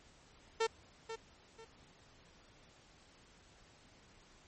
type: tone with echo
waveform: sawtooth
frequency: 450 Hz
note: A4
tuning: 39 cents sharp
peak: -26 dBFS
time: 0.6-0.67 s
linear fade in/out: 10 ms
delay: 490 ms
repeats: 2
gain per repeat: -11 dB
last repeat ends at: 1.65 s
effects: pink hiss -63 dBFS RMS until 4.47 s + MP3 32 kbps